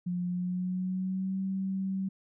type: tone with pitch glide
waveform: sine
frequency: 177.8 to 191.67 Hz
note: F3 to G3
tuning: +31 to -39 cents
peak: -29 dBFS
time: 0.06-2.09 s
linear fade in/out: 10 ms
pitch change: +130 cents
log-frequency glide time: 0.27-1.4 s
effects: none